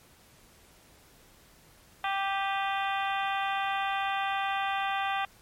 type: harmonic tone with a mistuned harmonic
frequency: 392 Hz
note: G4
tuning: in tune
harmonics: 2 / 3 / 4 / 5 / 6 / 7 / 8 / 9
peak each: -30 / -34 / -36 / -38 / -40 / -41 / -42 / -43 dBFS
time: 2.04-5.25 s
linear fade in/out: 2 ms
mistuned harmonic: 6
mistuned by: +76 cents
effects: pink hiss -58 dBFS RMS until 5.41 s + MP3 64 kbps